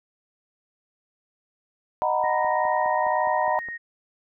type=chord; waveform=sine; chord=B major seventh; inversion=first; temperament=just; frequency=617.4 / 740.8 / 926 / 987.8 Hz; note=D#5 / F#5 / A#5 / B5; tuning=-14 / +2 / -12 / 0 cents; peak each=-26 dBFS; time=2.02-3.59 s; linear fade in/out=0 ms
type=tone; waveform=sine; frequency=1864.7 Hz; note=A#6; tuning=in tune; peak=-31 dBFS; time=2.23-3.78 s; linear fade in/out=20 ms
type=click train; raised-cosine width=1 ms; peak=-28 dBFS; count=8; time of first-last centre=2.24-3.686 s; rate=4.84 Hz
effects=none